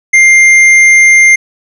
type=tone with hard clipping; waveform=sine; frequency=2100 Hz; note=C7; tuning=6 cents sharp; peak=-3 dBFS; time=0.13-1.36 s; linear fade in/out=10 ms; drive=7 dB; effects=none